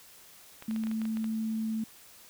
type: clicks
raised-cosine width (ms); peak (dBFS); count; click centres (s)
0.3; -28; 10; 0.624 / 0.711 / 0.762 / 0.837 / 0.87 / 0.914 / 1.017 / 1.054 / 1.171 / 1.243
type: tone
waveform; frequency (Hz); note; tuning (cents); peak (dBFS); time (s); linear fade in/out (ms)
sine; 220.8; A3; +6; -29; 0.68-1.84; 5
effects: white hiss -54 dBFS RMS until 2.29 s